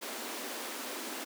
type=high-pass noise; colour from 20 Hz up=pink; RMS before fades=-40 dBFS; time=0.01-1.25 s; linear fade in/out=20 ms; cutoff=220 Hz; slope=96 dB/octave; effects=none